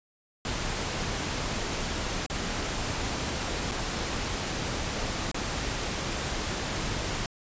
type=noise with dropouts; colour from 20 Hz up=pink; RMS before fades=-31 dBFS; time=0.45-7.26 s; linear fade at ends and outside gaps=1 ms; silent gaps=2.263-2.299 / 3.713-3.718 / 5.315-5.344 s; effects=resampled to 16000 Hz

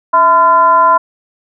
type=tone with frequency modulation; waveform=sine; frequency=1017 Hz; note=C6; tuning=50 cents flat; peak=-5 dBFS; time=0.13-0.98 s; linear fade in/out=10 ms; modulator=364 Hz; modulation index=0.63; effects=none

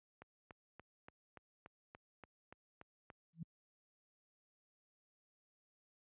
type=click train; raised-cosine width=0.5 ms; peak=-38 dBFS; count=11; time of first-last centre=0.22-3.102 s; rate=3.47 Hz
type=tone with exponential growth; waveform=sine; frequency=164.81 Hz; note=E3; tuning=in tune; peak=-39 dBFS; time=3.33-3.43 s; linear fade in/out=5 ms; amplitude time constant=20 ms
effects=high-pass 60 Hz 12 dB/octave + resampled to 8000 Hz

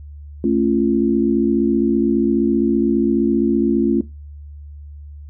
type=chord; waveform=sine; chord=A augmented; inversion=none; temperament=just; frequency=220 / 275 / 343.8 Hz; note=A3 / C#4 / E#4; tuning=0 / -14 / -27 cents; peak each=-18 dBFS; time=0.44-4.01 s; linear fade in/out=2 ms; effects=noise-tail reverb RT60 0.2 s tail -17 dB re dry + added 73 Hz sine -33 dBFS peak until 5.29 s

